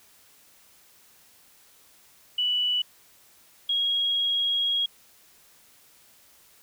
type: tone pair in turn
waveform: sine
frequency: 2960 / 3293 Hz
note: F#7 / G#7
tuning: 0 / -15 cents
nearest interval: major second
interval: 185 cents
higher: second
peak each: -22 dBFS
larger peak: neither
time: 2.38-2.82 / 3.69-4.86 s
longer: second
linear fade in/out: 5 ms
effects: white hiss -57 dBFS RMS until 6.62 s